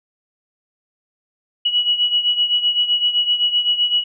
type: beating tone pair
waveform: sine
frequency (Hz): 2924 / 2931.8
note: F#7 / F#7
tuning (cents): -21 / -17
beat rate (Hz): 7.8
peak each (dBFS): -16 / -21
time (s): 1.65-4.04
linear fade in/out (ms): 10
effects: none